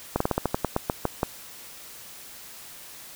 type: slowing click train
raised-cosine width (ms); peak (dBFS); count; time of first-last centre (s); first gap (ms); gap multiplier
1; -8; 12; 0.16-1.231; 44; 1.15
effects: white hiss -44 dBFS RMS until 3.15 s